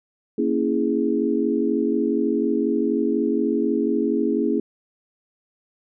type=chord; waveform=sine; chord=A# half-diminished seventh; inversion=none; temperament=equal; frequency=233.1 / 277.2 / 329.6 / 415.3 Hz; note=A#3 / C#4 / E4 / G#4; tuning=0 / 0 / 0 / 0 cents; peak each=-24 dBFS; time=0.38-4.6 s; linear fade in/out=5 ms; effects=none